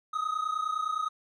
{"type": "tone pair together", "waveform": "triangle", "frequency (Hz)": [1244.5, 1274.3], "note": ["D#6", "D#6"], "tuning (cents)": [0, 41], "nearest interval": "unison", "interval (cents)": 41, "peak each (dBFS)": [-29, -30], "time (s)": [0.13, 1.09], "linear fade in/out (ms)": 10, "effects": ["resampled to 24000 Hz"]}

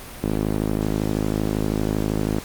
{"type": "tone with band-pass filter", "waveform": "sawtooth", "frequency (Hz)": 52.7, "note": "G#1", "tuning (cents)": 26, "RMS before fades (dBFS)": -23, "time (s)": [0.23, 2.39], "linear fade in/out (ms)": 0, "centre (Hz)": 290, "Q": 1.2, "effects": ["pink hiss -38 dBFS RMS until 2.44 s", "Opus 48 kbps"]}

